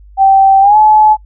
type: tone with pitch glide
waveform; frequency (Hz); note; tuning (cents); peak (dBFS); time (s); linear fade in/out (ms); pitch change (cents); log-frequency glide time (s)
sine; 777 to 857.2; G5 to A5; -16 to -45; -3; 0.17-1.17; 50; +171; 0.61-0.77
effects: noise-tail reverb RT60 0.1 s tail -25 dB re dry + added 50 Hz sine -35 dBFS peak until 1.25 s